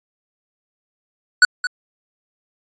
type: tone with echo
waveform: square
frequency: 1480 Hz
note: F#6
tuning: in tune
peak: -7 dBFS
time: 1.42-1.45 s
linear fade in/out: 2 ms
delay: 220 ms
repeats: 1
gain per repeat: -12 dB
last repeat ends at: 1.67 s
effects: resampled to 16000 Hz